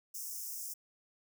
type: high-pass noise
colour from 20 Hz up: white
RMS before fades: -42 dBFS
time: 0.14-0.74 s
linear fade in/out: 10 ms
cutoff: 5200 Hz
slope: 96 dB/octave
effects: none